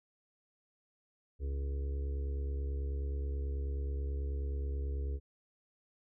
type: harmonic tone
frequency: 69.3 Hz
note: C#2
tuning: in tune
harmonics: 1 / 2 / 4 / 5 / 6 / 7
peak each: -33 / -51 / -53 / -55 / -49 / -54 dBFS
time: 1.39-5.2 s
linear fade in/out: 50 ms
effects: none